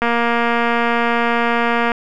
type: click train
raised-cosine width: 0.5 ms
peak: -3 dBFS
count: 447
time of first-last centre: 0.02-1.918 s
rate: 235 Hz
effects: none